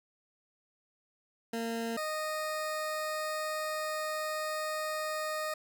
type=tone pair in turn; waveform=20% pulse; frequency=229.4 / 618.8 Hz; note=A#3 / D#5; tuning=-28 / -10 cents; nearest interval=octave + perfect fourth; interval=1718 cents; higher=second; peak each=-28 / -28 dBFS; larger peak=neither; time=1.53-1.97 / 1.97-5.54 s; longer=second; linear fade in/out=5 ms; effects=none